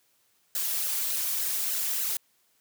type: noise with flanger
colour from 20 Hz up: blue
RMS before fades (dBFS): -29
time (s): 0.55-2.17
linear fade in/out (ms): 2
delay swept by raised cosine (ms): 0.85 to 3.95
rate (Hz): 3.4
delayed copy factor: -0.85
effects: white hiss -68 dBFS RMS until 2.6 s + high-pass 80 Hz 12 dB/octave